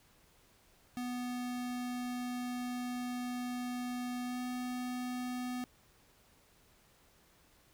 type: tone with pitch glide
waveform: square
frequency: 246.9 to 249 Hz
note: B3 to B3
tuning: 0 to +14 cents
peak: -37 dBFS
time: 0.97-5.64 s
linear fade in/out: 0 ms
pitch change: +14 cents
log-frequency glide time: 4.25-4.39 s
effects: pink hiss -66 dBFS RMS until 7.73 s